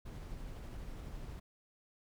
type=noise with tremolo; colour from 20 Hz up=brown; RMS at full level=-44 dBFS; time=0.05-1.4 s; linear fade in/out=10 ms; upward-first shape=triangle; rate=12 Hz; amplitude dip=25%; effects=none